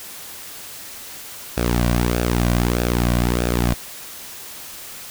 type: tone with flanger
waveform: sawtooth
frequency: 59.7 Hz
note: A#1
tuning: 42 cents sharp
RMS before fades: -19 dBFS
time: 1.57-3.74 s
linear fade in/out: 5 ms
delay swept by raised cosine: 0.96 to 2.36 ms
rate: 1.6 Hz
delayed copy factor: -0.6
effects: white hiss -36 dBFS RMS until 5.1 s